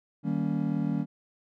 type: chord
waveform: triangle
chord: Eb dominant seventh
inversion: none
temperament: just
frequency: 155.56 / 194.45 / 233.3 / 280 Hz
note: Eb3 / G3 / Bb3 / Db4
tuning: 0 / -14 / +2 / +18 cents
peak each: -29 / -29 / -30 / -30 dBFS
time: 0.23-1.06 s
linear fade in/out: 50 ms
effects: none